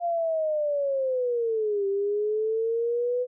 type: linear two-way sweep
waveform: sine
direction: down then up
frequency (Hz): 698.5 to 392 to 501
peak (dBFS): -23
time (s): 0-3.27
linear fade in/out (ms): 50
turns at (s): 1.87
effects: none